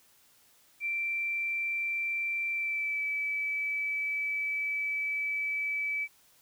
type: tone with pitch glide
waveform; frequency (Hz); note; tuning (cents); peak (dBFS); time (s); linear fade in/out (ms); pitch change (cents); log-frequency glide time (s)
sine; 2349 to 2301; D7 to D7; 0 to -36; -29; 0.8-6.08; 50; -36; 2.51-3.04
effects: white hiss -63 dBFS RMS until 6.41 s